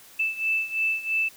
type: beating tone pair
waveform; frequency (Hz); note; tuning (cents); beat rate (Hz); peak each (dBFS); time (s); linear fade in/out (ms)
sine; 2637 / 2640; E7 / E7; 0 / +2; 3; -25 / -28; 0.19-1.29; 10
effects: white hiss -50 dBFS RMS until 1.36 s